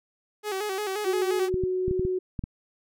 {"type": "tone with vibrato", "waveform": "sawtooth", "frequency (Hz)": 400.9, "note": "G4", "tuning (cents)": 39, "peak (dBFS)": -24, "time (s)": [0.43, 1.5], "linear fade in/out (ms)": 50, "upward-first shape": "square", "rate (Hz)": 5.7, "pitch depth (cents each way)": 84}
{"type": "tone", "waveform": "sine", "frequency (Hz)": 369.4, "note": "F#4", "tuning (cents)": -3, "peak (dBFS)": -24, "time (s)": [1.05, 2.19], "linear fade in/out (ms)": 10}
{"type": "clicks", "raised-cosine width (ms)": 5, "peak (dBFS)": -18, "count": 8, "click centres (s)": [1.542, 1.637, 1.881, 1.911, 1.995, 2.051, 2.392, 2.439]}
{"effects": []}